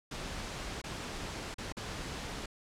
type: noise with dropouts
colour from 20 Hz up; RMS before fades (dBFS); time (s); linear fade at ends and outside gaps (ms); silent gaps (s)
pink; -40; 0.11-2.46; 5; 0.817-0.839 / 1.543-1.582 / 1.724-1.768
effects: low-pass 7000 Hz 12 dB/octave